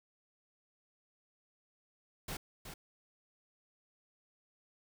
pink noise with echo, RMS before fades -41 dBFS, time 2.28-2.37 s, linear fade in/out 5 ms, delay 370 ms, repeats 1, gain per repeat -7 dB, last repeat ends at 2.74 s, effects none

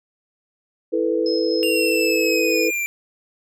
sine chord, E suspended fourth, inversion none, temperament just, 329.6 / 439.5 / 494.4 Hz, E4 / A4 / B4, 0 / -2 / +2 cents, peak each -22 dBFS, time 0.92-2.71 s, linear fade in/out 20 ms
sine tone with tremolo, 5150 Hz, E8, 41 cents flat, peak -26 dBFS, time 1.26-2.68 s, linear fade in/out 2 ms, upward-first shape square, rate 4 Hz, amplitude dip 30%
square linear sweep, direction down, 2794 to 2349 Hz, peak -22 dBFS, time 1.63-2.86 s, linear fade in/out 0 ms
effects none

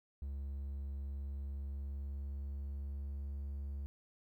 triangle tone with pitch glide, 69.3 to 70.02 Hz, C#2 to C#2, 0 to +18 cents, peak -37 dBFS, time 0.22-3.86 s, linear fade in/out 0 ms, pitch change +18 cents, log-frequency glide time 1.28-3.41 s, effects 13-bit

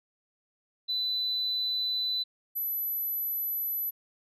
sine tone pair in turn, 3997 / 11977 Hz, B7 / F#9, +20 / +20 cents, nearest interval octave + perfect fifth, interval 1900 cents, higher second, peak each -26 / -28 dBFS, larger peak first, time 0.88-2.24 / 2.55-3.91 s, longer neither, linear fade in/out 20 ms, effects tanh soft clip ceiling -23 dBFS

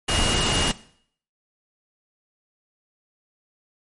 sine tone in noise, 2859 Hz, F7, 40 cents sharp, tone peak -25 dBFS, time 0.08-0.72 s, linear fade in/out 10 ms, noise pink, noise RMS -22 dBFS, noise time 0.08-0.72 s, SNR -6 dB, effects noise-tail reverb RT60 0.6 s tail -18 dB re dry + MP3 48 kbps

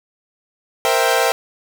sawtooth chord, C dominant seventh, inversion third, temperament equal, 466.2 / 523.3 / 659.3 / 784 Hz, Bb4 / C5 / E5 / G5, 0 / 0 / 0 / 0 cents, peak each -16 dBFS, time 0.85-1.32 s, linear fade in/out 0 ms, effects 7-bit

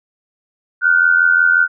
sine tone pair together, 1425.4 / 1511 Hz, F6 / F#6, +35 / +36 cents, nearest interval minor second, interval 101 cents, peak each -12 dBFS, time 0.81-1.68 s, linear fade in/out 50 ms, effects none

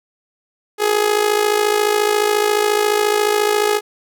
sawtooth tone with amplitude modulation, 419 Hz, G#4, 15 cents sharp, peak -7 dBFS, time 0.78-3.81 s, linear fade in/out 50 ms, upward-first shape sine, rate 54.3 Hz, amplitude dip 70%, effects none

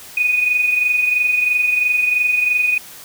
sine tone pair together, 2479 / 2502 Hz, D#7 / D#7, -7 / +9 cents, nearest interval unison, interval 16 cents, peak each -14 / -23 dBFS, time 0.17-2.78 s, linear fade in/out 5 ms, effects white hiss -38 dBFS RMS until 3.04 s

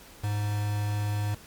triangle tone with quantisation, 103.83 Hz, G#2, in tune, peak -24 dBFS, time 0.23-1.35 s, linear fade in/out 10 ms, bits 6, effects pink hiss -50 dBFS RMS until 1.46 s + MP3 96 kbps

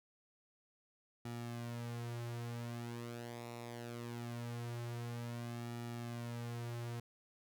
sawtooth tone with flanger, 118.6 Hz, A#2, 30 cents sharp, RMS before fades -44 dBFS, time 1.25-7 s, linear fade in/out 5 ms, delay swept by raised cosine 1.9 to 7.8 ms, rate 0.22 Hz, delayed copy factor -0.65, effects none

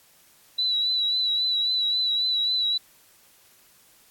sine tone with vibrato, 3947 Hz, B7, 2 cents flat, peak -21 dBFS, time 0.58-2.78 s, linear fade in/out 10 ms, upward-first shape triangle, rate 3.7 Hz, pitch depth 45 cents each way, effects white hiss -57 dBFS RMS until 4.1 s + AAC 64 kbps

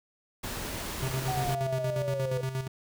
pink noise, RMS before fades -36 dBFS, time 0.43-1.55 s, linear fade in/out 10 ms
square tone with tremolo, 131.6 Hz, C3, 10 cents sharp, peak -29 dBFS, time 1.02-2.68 s, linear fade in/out 10 ms, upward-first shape square, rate 8.5 Hz, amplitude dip 60%
sine linear sweep, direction down, 760 to 493.9 Hz, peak -30 dBFS, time 1.28-2.41 s, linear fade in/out 2 ms
effects none

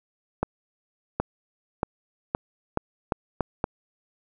accelerating click train, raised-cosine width 1 ms, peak -9 dBFS, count 8, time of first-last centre 0.43-3.641 s, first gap 770 ms, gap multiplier 0.82, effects none

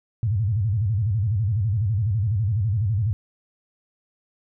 sine tone with vibrato, 104.6 Hz, G#2, 13 cents sharp, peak -19 dBFS, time 0.23-3.13 s, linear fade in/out 0 ms, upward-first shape square, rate 12 Hz, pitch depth 170 cents each way, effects none

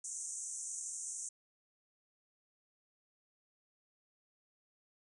pink band-pass noise, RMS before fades -43 dBFS, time 0.04-1.29 s, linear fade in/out 5 ms, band 6100 to 9200 Hz, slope 96 dB/octave, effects none

